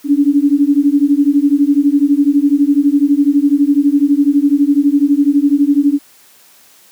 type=beating tone pair; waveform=sine; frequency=279.8 / 291.8 Hz; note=C#4 / D4; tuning=+16 / -11 cents; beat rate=12 Hz; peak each=-11 dBFS; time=0.04-5.99 s; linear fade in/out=50 ms; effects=white hiss -46 dBFS RMS until 6.91 s + high-pass 150 Hz 12 dB/octave